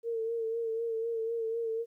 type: tone with vibrato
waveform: sine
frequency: 455.5 Hz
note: A#4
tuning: 40 cents flat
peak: -30 dBFS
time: 0.03-1.86 s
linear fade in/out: 50 ms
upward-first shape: sine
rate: 4 Hz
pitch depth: 38 cents each way
effects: 12-bit